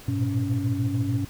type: tone cluster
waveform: sine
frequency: 101.8 / 115.7 / 122.3 / 280.7 Hz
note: G#2 / A#2 / B2 / C#4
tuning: -34 / -13 / -16 / +22 cents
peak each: -27 dBFS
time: 0.08-1.25 s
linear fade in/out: 5 ms
effects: tanh soft clip ceiling -15 dBFS + pink hiss -46 dBFS RMS until 1.29 s